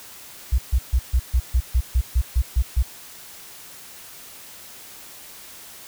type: tone bursts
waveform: sine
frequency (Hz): 61.74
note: B1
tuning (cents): 0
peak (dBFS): -14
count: 12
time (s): 0.52-2.828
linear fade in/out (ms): 10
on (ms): 64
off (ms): 140
effects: white hiss -42 dBFS RMS until 5.87 s